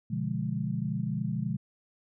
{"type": "chord", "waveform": "sine", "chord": "B diminished seventh", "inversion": "none", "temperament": "equal", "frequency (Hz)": [123.47, 146.83, 174.61, 207.7], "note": ["B2", "D3", "F3", "Ab3"], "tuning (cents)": [0, 0, 0, 0], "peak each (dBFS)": -34, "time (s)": [0.1, 1.57], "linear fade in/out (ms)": 10, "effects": []}